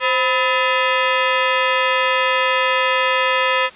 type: ring-modulated tone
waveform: 15% pulse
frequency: 760 Hz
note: F#5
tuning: 46 cents sharp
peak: -5 dBFS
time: 0-3.7 s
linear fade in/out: 50 ms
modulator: 237 Hz
effects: white hiss -41 dBFS RMS until 3.75 s + resampled to 8000 Hz